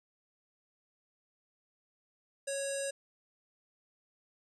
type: tone with low-pass filter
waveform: square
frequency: 553 Hz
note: C#5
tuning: 4 cents flat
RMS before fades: -36 dBFS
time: 2.47-2.91 s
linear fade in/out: 10 ms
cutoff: 8300 Hz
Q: 7.4
effects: none